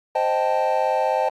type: chord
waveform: triangle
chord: A half-diminished seventh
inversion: first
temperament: equal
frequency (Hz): 523.3 / 622.3 / 784 / 880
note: C5 / Eb5 / G5 / A5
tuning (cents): 0 / 0 / 0 / 0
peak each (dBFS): -22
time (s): 0.15-1.29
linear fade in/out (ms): 5
effects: Opus 48 kbps